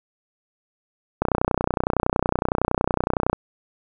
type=click train; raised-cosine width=1 ms; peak=-5 dBFS; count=66; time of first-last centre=1.22-3.33 s; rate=30.8 Hz; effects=none